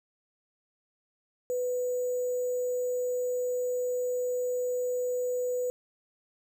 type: tone with sample-and-hold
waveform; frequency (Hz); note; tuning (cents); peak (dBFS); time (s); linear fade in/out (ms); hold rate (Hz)
sine; 497.5; B4; +13; -27; 1.5-5.7; 0; 7350
effects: none